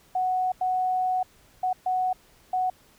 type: tone bursts at uneven times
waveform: sine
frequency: 740 Hz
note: F#5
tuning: in tune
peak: -22 dBFS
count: 5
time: 0.15-0.52 / 0.61-1.23 / 1.63-1.73 / 1.86-2.13 / 2.53-2.7 s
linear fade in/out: 5 ms
effects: pink hiss -58 dBFS RMS until 2.98 s